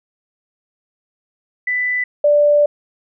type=tone pair in turn; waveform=sine; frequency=1990 / 587.2 Hz; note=B6 / D5; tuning=+13 / 0 cents; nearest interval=octave + major sixth; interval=2113 cents; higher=first; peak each=-16 / -9 dBFS; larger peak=second; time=1.67-2.04 / 2.24-2.66 s; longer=second; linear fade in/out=5 ms; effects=none